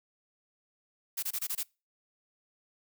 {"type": "noise bursts", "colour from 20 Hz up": "blue", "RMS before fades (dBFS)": -33, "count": 6, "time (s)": [1.17, 1.633], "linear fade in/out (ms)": 10, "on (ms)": 58, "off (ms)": 23, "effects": ["noise-tail reverb RT60 0.3 s tail -26 dB re dry"]}